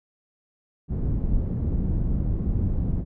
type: low-pass noise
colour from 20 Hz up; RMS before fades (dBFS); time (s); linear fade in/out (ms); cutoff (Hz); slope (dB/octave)
pink; -24; 0.88-3.05; 50; 180; 12
effects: none